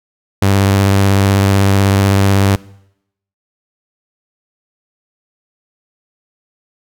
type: tone with vibrato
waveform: sawtooth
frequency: 98.4 Hz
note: G2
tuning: 7 cents sharp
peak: -5 dBFS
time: 0.42-2.56 s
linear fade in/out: 5 ms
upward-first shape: sine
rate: 16 Hz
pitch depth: 21 cents each way
effects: noise-tail reverb RT60 0.8 s tail -22 dB re dry